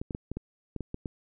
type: clicks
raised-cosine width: 3 ms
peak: -21 dBFS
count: 9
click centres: 0.015 / 0.108 / 0.149 / 0.316 / 0.37 / 0.763 / 0.807 / 0.944 / 1.058 s
effects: none